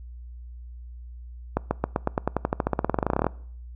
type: accelerating click train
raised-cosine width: 1 ms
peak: -8 dBFS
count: 27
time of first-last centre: 1.57-3.267 s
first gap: 140 ms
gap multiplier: 0.93
effects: noise-tail reverb RT60 0.6 s tail -23 dB re dry + added 60 Hz sine -38 dBFS peak until 3.75 s